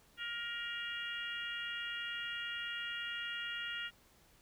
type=harmonic tone; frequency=471 Hz; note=A#4; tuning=18 cents sharp; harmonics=3 / 4 / 5 / 6 / 7; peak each=-43 / -44 / -51 / -43 / -48 dBFS; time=0.17-3.91 s; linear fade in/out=50 ms; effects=pink hiss -66 dBFS RMS until 4.41 s